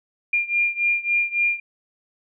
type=beating tone pair; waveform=sine; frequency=2400 / 2403.6 Hz; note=D7 / D7; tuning=+37 / +40 cents; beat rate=3.6 Hz; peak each=-21 / -23 dBFS; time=0.33-1.6 s; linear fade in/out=5 ms; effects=none